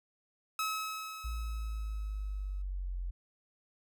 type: tone with exponential decay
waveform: sawtooth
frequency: 1287 Hz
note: E6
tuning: 42 cents flat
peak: -27 dBFS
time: 0.59-2.62 s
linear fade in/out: 2 ms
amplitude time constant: 440 ms
type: linear sweep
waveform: sine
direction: down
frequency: 58.27 to 43.65 Hz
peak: -34 dBFS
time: 1.24-3.11 s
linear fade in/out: 10 ms
effects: none

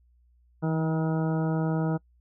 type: harmonic tone with a mistuned harmonic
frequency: 159.3 Hz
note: D#3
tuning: 41 cents sharp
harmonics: 1 / 2 / 3 / 4 / 5 / 6 / 8 / 9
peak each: -25 / -31 / -35 / -37 / -39 / -41 / -43 / -44 dBFS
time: 0.62-1.98 s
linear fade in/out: 20 ms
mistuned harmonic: 1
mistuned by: +21 cents
effects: noise-tail reverb RT60 0.1 s tail -26 dB re dry + added 60 Hz sine -59 dBFS peak until 2.2 s

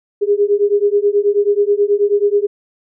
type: beating tone pair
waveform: sine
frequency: 404.1 / 413.4 Hz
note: G#4 / G#4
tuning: -47 / -8 cents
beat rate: 9.3 Hz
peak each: -14 dBFS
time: 0.21-2.47 s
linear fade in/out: 20 ms
effects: none

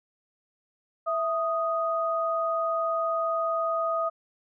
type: tone pair together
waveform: sine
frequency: 659.3 / 1244.5 Hz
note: E5 / D#6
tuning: 0 / 0 cents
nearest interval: major seventh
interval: 1100 cents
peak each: -27 dBFS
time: 1.06-4.1 s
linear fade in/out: 20 ms
effects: none

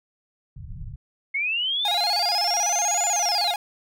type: low-pass noise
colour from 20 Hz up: pink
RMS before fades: -36 dBFS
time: 0.56-0.96 s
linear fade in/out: 2 ms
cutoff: 170 Hz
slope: 96 dB/octave
type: linear two-way sweep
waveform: sine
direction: up then down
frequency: 2136 to 7100 to 3637 Hz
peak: -22 dBFS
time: 1.34-3.52 s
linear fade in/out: 10 ms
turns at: 3.07 s
type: tone with vibrato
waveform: 45% pulse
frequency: 762 Hz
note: G5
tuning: 49 cents flat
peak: -24 dBFS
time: 1.85-3.56 s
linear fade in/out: 2 ms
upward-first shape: square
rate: 16 Hz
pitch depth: 140 cents each way
effects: none

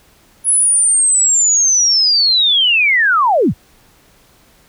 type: linear sweep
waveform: sine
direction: down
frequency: 10410 to 46.97 Hz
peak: -9 dBFS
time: 0.44-3.54 s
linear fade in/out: 50 ms
effects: pink hiss -50 dBFS RMS until 4.68 s

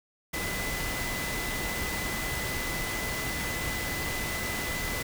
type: tone in noise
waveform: sine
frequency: 2008 Hz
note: B6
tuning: 28 cents sharp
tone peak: -35 dBFS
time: 0.33-5.03 s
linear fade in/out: 10 ms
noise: pink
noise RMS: -33 dBFS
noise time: 0.33-5.03 s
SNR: -5 dB
effects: none

